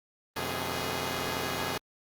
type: tone cluster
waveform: 5% pulse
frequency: 89.3 / 128 / 150.7 / 222.2 / 414.6 Hz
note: F2 / C3 / D3 / A3 / G#4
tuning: +39 / -38 / +45 / +17 / -3 cents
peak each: -25 / -25 / -30 / -29 / -24 dBFS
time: 0.36-1.78 s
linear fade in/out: 5 ms
effects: Opus 32 kbps